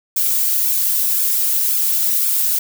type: noise with flanger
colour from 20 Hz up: violet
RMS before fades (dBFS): -17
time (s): 0.16-2.59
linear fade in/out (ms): 5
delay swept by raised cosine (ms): 1 to 5.1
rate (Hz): 1.9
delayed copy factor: -0.9
effects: none